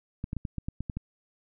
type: clicks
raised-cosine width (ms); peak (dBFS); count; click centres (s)
5; -20; 9; 0.241 / 0.331 / 0.367 / 0.452 / 0.583 / 0.685 / 0.806 / 0.898 / 0.97
effects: none

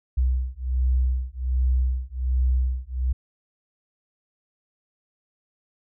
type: beating tone pair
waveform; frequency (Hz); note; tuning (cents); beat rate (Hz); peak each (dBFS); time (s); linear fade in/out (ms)
sine; 62.8 / 64.1; B1 / C2; +30 / -35; 1.3; -23; 0.17-3.13; 10
effects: none

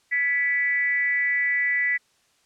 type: tone with frequency modulation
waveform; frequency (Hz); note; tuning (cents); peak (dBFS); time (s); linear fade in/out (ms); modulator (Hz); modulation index
sine; 1975; B6; 0; -20; 0.11-1.98; 20; 287; 0.48
effects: white hiss -64 dBFS RMS until 2.45 s + low-pass 8000 Hz 12 dB/octave

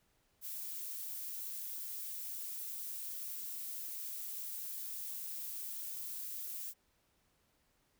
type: noise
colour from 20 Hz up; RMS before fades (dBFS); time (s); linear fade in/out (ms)
violet; -43; 0.41-6.74; 50
effects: pink hiss -75 dBFS RMS until 7.99 s

